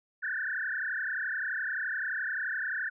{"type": "tone with frequency modulation", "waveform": "sine", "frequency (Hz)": 1640, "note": "G#6", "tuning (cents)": -22, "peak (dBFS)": -30, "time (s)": [0.22, 2.9], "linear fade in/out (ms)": 20, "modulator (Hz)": 31.6, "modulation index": 5.3, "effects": []}